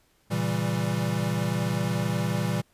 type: chord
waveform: square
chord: A# diminished seventh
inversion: none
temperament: equal with one note detuned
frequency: 116.54 / 137 / 164.81 / 196 Hz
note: A#2 / C#3 / E3 / G3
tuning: 0 / -20 / 0 / 0 cents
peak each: -30 / -34 / -30 / -31 dBFS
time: 0.3-2.62 s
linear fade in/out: 20 ms
effects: pink hiss -65 dBFS RMS until 2.73 s + resampled to 32000 Hz